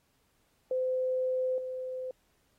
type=tone with level steps; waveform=sine; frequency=513 Hz; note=C5; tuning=34 cents flat; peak=-27 / -34 dBFS; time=0.71-2.11 s; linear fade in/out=2 ms; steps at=1.58 s; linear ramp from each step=2 ms; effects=pink hiss -72 dBFS RMS until 2.58 s + AAC 48 kbps